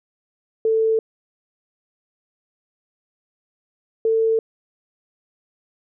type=tone pair in turn; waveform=sine; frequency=444.2 / 447.5 Hz; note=A4 / A4; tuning=+16 / +29 cents; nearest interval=unison; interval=13 cents; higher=second; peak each=-15 dBFS; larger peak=neither; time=0.65-0.99 / 4.05-4.39 s; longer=neither; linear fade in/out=2 ms; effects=none